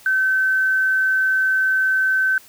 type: tone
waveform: sine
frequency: 1535 Hz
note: G6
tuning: 37 cents flat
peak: -15 dBFS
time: 0.06-2.38 s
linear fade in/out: 2 ms
effects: white hiss -47 dBFS RMS until 2.48 s